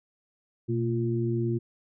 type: tone cluster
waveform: sine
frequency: 120.9 / 229.6 / 347.6 Hz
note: B2 / A#3 / F4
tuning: -36 / -26 / -8 cents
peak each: -27 / -32 / -29 dBFS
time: 0.68-1.59 s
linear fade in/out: 20 ms
effects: none